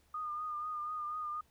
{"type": "tone with vibrato", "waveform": "sine", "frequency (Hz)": 1221, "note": "D#6", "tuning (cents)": -33, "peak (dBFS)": -36, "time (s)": [0.14, 1.41], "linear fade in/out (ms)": 5, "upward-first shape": "triangle", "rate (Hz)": 4.1, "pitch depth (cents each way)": 41, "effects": ["added 72 Hz sine -70 dBFS peak until 1.5 s", "pink hiss -71 dBFS RMS until 1.5 s"]}